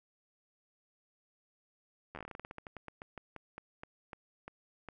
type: slowing click train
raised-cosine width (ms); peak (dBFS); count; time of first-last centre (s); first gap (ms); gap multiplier
0.5; -29; 25; 2.15-4.887; 11; 1.17
effects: none